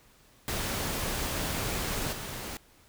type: noise with level steps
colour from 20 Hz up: pink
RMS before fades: -32 / -38 dBFS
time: 0.48-2.57 s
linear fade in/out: 0 ms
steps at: 2.12 s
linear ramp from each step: 10 ms
effects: pink hiss -60 dBFS RMS until 2.88 s